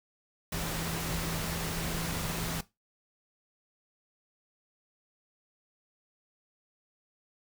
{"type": "tone in noise", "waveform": "sine", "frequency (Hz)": 164.9, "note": "E3", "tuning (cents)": 1, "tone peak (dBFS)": -37, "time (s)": [0.52, 2.61], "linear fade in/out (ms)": 5, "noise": "pink", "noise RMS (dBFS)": -35, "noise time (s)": [0.52, 2.61], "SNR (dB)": -5, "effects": ["noise-tail reverb RT60 0.2 s tail -17 dB re dry"]}